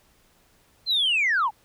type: linear sweep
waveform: sine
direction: down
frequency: 4186 to 784 Hz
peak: -18 dBFS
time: 0.86-1.51 s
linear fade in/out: 50 ms
effects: tanh soft clip ceiling -16 dBFS + pink hiss -61 dBFS RMS until 1.64 s